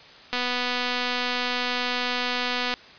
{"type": "click train", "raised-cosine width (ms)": 0.2, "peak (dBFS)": -9, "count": 596, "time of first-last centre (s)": [0.33, 2.739], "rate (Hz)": 247, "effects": ["white hiss -47 dBFS RMS until 2.98 s", "resampled to 11025 Hz"]}